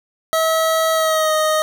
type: tone with pitch glide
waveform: 25% pulse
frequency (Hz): 645 to 622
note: E5 to D#5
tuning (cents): -38 to -1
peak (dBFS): -11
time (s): 0.33-1.62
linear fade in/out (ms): 0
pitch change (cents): -63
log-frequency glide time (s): 0.93-1.33
effects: none